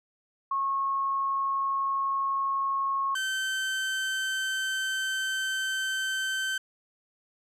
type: tone pair in turn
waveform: sine / 30% pulse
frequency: 1092 / 1544.3 Hz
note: C#6 / G6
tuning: -26 / -26 cents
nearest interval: tritone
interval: 600 cents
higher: second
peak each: -25 dBFS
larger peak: neither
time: 0.51-3.15 / 3.15-6.58 s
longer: second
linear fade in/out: 5 ms
effects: low-pass 11000 Hz 12 dB/octave